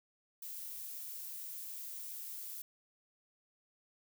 violet noise, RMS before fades -45 dBFS, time 0.42-2.62 s, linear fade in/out 5 ms, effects none

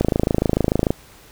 click train, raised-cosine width 2 ms, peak -3 dBFS, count 25, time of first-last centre 0.01-0.906 s, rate 26.8 Hz, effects pink hiss -47 dBFS RMS until 1.31 s

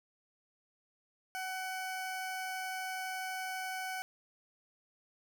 20% pulse tone, 751 Hz, F#5, 26 cents sharp, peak -32 dBFS, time 1.35-4.02 s, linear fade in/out 0 ms, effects none

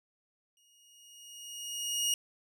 20% pulse tone with exponential growth, 2871 Hz, F7, 47 cents sharp, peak -21 dBFS, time 0.57-2.14 s, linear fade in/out 1 ms, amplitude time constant 340 ms, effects none

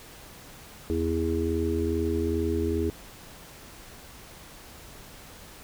harmonic tone, 82.41 Hz, E2, in tune, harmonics 1 / 3 / 4 / 5, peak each -29 / -32 / -29 / -29 dBFS, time 0.9-2.9 s, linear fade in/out 0 ms, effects pink hiss -47 dBFS RMS until 5.63 s

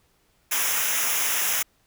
white noise with comb filter, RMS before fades -24 dBFS, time 0.51-1.63 s, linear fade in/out 10 ms, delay 0.23 ms, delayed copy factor -0.8, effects pink hiss -65 dBFS RMS until 1.86 s

